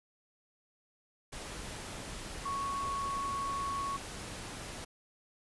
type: tone in noise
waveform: sine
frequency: 1108.7 Hz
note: C#6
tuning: in tune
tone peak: -33 dBFS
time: 2.45-3.97 s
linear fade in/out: 10 ms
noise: pink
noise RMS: -43 dBFS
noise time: 1.32-4.85 s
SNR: +7 dB
effects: resampled to 24000 Hz